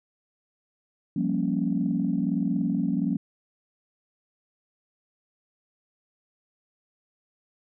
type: chord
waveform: sine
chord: G half-diminished seventh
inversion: third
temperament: equal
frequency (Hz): 174.61 / 196 / 233.1 / 277.2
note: F3 / G3 / Bb3 / Db4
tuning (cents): 0 / 0 / 0 / 0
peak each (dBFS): -28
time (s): 1.16-3.17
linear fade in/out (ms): 5
effects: tanh soft clip ceiling -13 dBFS